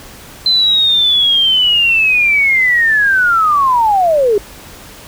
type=linear sweep; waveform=sine; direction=down; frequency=4074 to 392 Hz; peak=-8 dBFS; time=0.46-4.38 s; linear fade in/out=2 ms; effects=pink hiss -35 dBFS RMS until 5.07 s